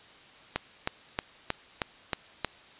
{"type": "click train", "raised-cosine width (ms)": 0.3, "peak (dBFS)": -11, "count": 7, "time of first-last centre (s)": [0.56, 2.447], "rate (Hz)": 3.18, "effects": ["white hiss -53 dBFS RMS until 2.79 s", "resampled to 8000 Hz"]}